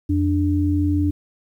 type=tone pair together; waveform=sine; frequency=87.5 / 294.3 Hz; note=F2 / D4; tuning=+4 / +4 cents; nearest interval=octave + major sixth; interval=2100 cents; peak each=-19 dBFS; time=0.09-1.11 s; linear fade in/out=10 ms; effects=9-bit